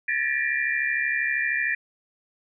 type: tone cluster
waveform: sine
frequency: 1729 / 1802 / 1936 / 2376 Hz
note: A6 / A6 / B6 / D7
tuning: -31 / +41 / -35 / +20 cents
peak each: -28 dBFS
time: 0.08-1.75 s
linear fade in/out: 5 ms
effects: none